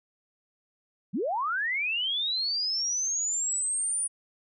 sine linear sweep, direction up, 149.4 to 9530 Hz, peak -26 dBFS, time 1.13-4.08 s, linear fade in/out 20 ms, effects none

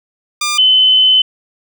10% pulse / sine tone pair in turn, 1200 / 3039 Hz, D6 / F#7, +37 / +46 cents, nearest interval octave + major third, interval 1609 cents, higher second, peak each -6 dBFS, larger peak neither, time 0.41-0.58 / 0.58-1.22 s, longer second, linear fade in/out 5 ms, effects none

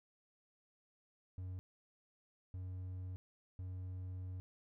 triangle tone bursts at uneven times, 92.2 Hz, F#2, 6 cents flat, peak -40 dBFS, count 3, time 1.38-1.59 / 2.54-3.16 / 3.59-4.4 s, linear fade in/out 0 ms, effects none

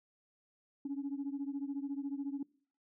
sine beating tone pair, 274.9 / 288.9 Hz, C#4 / D4, -14 / -28 cents, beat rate 14 Hz, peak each -37 / -39 dBFS, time 0.85-2.43 s, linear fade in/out 5 ms, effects noise-tail reverb RT60 0.5 s tail -24 dB re dry + tanh soft clip ceiling -31 dBFS

